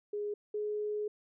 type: tone pair in turn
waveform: sine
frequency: 414.5 / 420.3 Hz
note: G#4 / G#4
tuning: -3 / +21 cents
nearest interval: unison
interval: 24 cents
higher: second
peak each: -33 / -32 dBFS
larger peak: second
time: 0.13-0.34 / 0.54-1.08 s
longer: second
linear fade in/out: 5 ms
effects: none